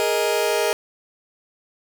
sawtooth chord, Ab suspended second, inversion none, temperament just, 415.3 / 467.2 / 623 Hz, Ab4 / Bb4 / Eb5, 0 / +4 / +2 cents, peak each -19 dBFS, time 0-0.73 s, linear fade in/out 0 ms, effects none

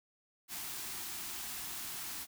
white band-stop noise, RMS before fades -42 dBFS, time 0.48-2.27 s, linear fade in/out 50 ms, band 410 to 650 Hz, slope 96 dB/octave, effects none

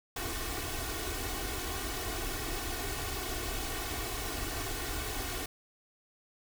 pink noise with comb filter, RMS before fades -36 dBFS, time 0.16-5.46 s, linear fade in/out 5 ms, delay 2.7 ms, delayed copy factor +0.9, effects none

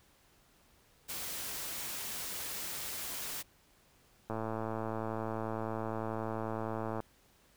white noise, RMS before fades -40 dBFS, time 1.08-3.43 s, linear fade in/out 20 ms
click train, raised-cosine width 1 ms, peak -23 dBFS, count 301, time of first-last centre 4.3-7.003 s, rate 111 Hz
effects pink hiss -66 dBFS RMS until 7.56 s

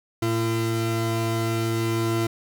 40% pulse tone pair together, 113.3 / 339.5 Hz, A#2 / F4, -49 / -49 cents, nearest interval octave + perfect fifth, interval 1900 cents, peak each -24 dBFS, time 0.22-2.27 s, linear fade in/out 5 ms, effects none

